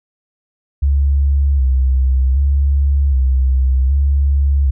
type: tone with vibrato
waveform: sine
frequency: 67.5 Hz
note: C#2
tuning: 45 cents flat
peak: -10 dBFS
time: 0.82-4.71 s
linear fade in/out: 10 ms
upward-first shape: square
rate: 0.65 Hz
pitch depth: 60 cents each way
effects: none